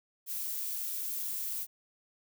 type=noise; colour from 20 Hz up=violet; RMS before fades=-36 dBFS; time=0.26-1.67 s; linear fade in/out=50 ms; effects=none